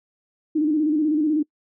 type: tone with vibrato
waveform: sine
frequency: 304.9 Hz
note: D#4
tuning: 35 cents flat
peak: -17 dBFS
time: 0.55-1.43 s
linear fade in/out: 10 ms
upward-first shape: square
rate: 16 Hz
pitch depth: 59 cents each way
effects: noise-tail reverb RT60 0.1 s tail -25 dB re dry